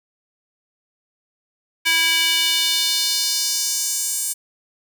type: tone with high-pass filter sweep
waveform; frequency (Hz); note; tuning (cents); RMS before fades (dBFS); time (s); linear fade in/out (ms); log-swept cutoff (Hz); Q
square; 327.8; E4; -10; -20; 1.85-4.34; 20; 2200 to 8400; 2.1
effects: none